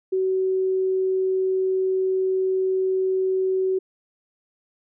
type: tone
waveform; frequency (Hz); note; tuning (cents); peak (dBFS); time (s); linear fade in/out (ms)
sine; 377.1; F#4; +33; -19; 0.12-3.79; 10
effects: none